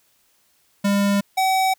square tone pair in turn, 200.8 / 760 Hz, G3 / F#5, +42 / +46 cents, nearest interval octave + major seventh, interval 2304 cents, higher second, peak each -17 dBFS, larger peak neither, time 0.84-1.21 / 1.37-1.74 s, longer neither, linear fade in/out 10 ms, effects white hiss -62 dBFS RMS until 1.78 s

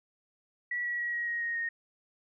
sine tone with pitch steps, 1941 / 1926.5 / 1912.1 / 1897.8 / 1883.6 / 1869.5 / 1855.5 Hz, B6 / B6 / A#6 / A#6 / A#6 / A#6 / A#6, -31 / -44 / +43 / +31 / +18 / +4 / -9 cents, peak -30 dBFS, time 0.71-1.69 s, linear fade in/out 5 ms, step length 140 ms, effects none

